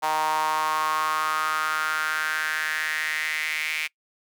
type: tone with high-pass filter sweep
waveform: sawtooth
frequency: 155.56 Hz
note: D#3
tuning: in tune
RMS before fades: -26 dBFS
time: 0.02-3.88 s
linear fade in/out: 20 ms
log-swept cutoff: 860 to 2300 Hz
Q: 5.4
effects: noise-tail reverb RT60 0.1 s tail -24 dB re dry